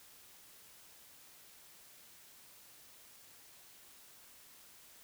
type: silence
effects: white hiss -59 dBFS RMS until 5.03 s